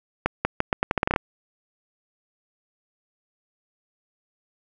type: accelerating click train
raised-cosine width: 0.5 ms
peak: -5 dBFS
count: 12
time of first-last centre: 0.26-1.162 s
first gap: 190 ms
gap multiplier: 0.81
effects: none